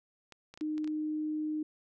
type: clicks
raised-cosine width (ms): 0.2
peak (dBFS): -32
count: 7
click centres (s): 0.323 / 0.54 / 0.575 / 0.61 / 0.78 / 0.844 / 0.876
type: tone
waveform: sine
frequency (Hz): 306.9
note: D#4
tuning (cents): -24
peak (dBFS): -31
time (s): 0.61-1.63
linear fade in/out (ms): 5
effects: none